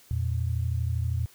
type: tone pair together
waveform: sine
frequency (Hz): 83.9 / 116.55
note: E2 / A#2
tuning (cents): +31 / 0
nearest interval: tritone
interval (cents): 569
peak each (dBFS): -27 / -28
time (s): 0.11-1.26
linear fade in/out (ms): 0
effects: white hiss -56 dBFS RMS until 1.34 s